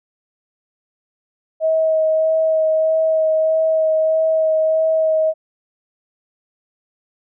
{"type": "tone with vibrato", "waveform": "sine", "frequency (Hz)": 636, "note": "D#5", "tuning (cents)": 38, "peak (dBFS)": -13, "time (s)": [1.6, 5.34], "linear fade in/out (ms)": 50, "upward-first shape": "sine", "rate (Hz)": 1.6, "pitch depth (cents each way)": 12, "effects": []}